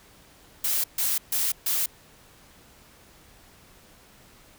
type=noise bursts; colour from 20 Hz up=blue; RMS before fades=-25 dBFS; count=4; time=0.64-1.86 s; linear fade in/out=5 ms; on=200 ms; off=140 ms; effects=pink hiss -54 dBFS RMS until 4.58 s